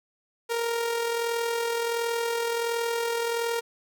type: tone with amplitude modulation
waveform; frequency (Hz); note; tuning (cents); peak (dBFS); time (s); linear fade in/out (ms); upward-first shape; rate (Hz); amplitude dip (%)
sawtooth; 466.2; A#4; 0; -20; 0.49-3.61; 20; sine; 41.4; 40
effects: none